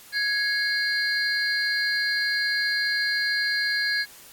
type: tone cluster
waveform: sine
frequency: 1665 / 2173 / 4173 / 4708 Hz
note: G#6 / C#7 / C8 / D8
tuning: +4 / -35 / -5 / +3 cents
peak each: -24 / -33 / -28 / -31 dBFS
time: 0.12-4.06 s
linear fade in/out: 50 ms
effects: white hiss -48 dBFS RMS until 4.32 s + AAC 64 kbps